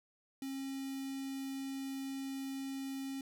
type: tone with notch filter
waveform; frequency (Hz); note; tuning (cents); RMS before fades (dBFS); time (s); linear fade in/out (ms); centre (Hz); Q
square; 270.2; C#4; -44; -41; 0.42-3.21; 2; 1100; 0.6
effects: none